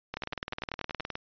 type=two click trains; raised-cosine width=0.3 ms; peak=-18 / -18 dBFS; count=10 / 20; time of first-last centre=0.14-1.005 / 0.17-1.154 s; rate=10.4 / 19.3 Hz; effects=resampled to 11025 Hz